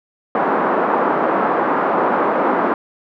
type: band-pass noise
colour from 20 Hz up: white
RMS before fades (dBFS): -17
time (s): 0.35-2.74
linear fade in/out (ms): 2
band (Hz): 220 to 1200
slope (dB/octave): 24
effects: none